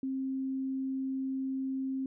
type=tone; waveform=sine; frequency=265.6 Hz; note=C4; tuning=26 cents sharp; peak=-31 dBFS; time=0.03-2.06 s; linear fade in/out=2 ms; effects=none